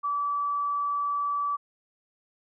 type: tone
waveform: sine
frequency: 1153 Hz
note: D6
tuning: 32 cents flat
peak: -25 dBFS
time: 0.03-1.57 s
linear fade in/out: 20 ms
effects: none